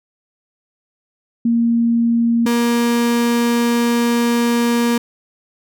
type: tone pair in turn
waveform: sine / 35% pulse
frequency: 233.1 / 236.5 Hz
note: A#3 / A#3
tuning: 0 / +25 cents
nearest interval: unison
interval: 25 cents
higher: second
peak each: -12 / -12 dBFS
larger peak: neither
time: 1.45-2.46 / 2.46-4.98 s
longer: second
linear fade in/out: 5 ms
effects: none